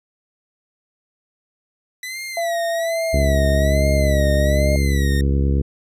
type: tone with vibrato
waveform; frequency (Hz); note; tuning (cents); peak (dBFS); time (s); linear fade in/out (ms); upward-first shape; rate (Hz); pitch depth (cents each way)
sawtooth; 1975.5; B6; 0; -24; 2.03-5.21; 2; sine; 1.2; 120
type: tone with pitch glide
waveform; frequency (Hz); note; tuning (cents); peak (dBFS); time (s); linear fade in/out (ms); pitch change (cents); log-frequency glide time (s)
sine; 678 to 607.5; E5 to D#5; +49 to -42; -19; 2.37-4.76; 2; -191; 2.56-4.25
type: harmonic tone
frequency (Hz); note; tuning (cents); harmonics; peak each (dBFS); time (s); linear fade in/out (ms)
69.3; C#2; 0; 1 / 2 / 3 / 4 / 5 / 6 / 7; -16 / -22 / -26 / -28 / -30 / -32 / -33; 3.13-5.62; 10
effects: resampled to 32000 Hz